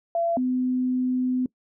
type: tone pair in turn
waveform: sine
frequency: 677 / 253.6 Hz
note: E5 / B3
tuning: +46 / +46 cents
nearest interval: octave + perfect fourth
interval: 1700 cents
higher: first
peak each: -21 dBFS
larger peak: neither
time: 0.15-0.37 / 0.37-1.46 s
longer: second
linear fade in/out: 2 ms
effects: noise-tail reverb RT60 0.1 s tail -22 dB re dry